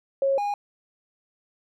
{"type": "tone pair in turn", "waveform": ["sine", "triangle"], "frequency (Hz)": [546, 818.1], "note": ["C#5", "G#5"], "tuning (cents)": [-26, -26], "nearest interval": "perfect fifth", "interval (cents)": 700, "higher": "second", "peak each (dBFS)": [-19, -22], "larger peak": "first", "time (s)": [[0.22, 0.38], [0.38, 0.54]], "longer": "neither", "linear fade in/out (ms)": 2, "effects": []}